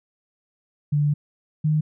sine tone pair in turn, 146.83 / 153.51 Hz, D3 / D#3, 0 / -23 cents, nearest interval minor second, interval 77 cents, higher second, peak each -17 dBFS, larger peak neither, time 0.92-1.14 / 1.64-1.81 s, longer first, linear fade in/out 10 ms, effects none

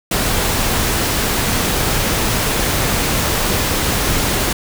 pink noise, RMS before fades -17 dBFS, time 0.11-4.53 s, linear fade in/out 5 ms, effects none

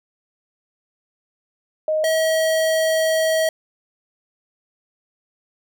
sine / square tone pair in turn, 622.3 / 639.8 Hz, D#5 / D#5, 0 / +48 cents, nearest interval unison, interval 48 cents, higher second, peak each -17 dBFS, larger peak neither, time 1.88-2.04 / 2.04-3.49 s, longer second, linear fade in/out 2 ms, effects none

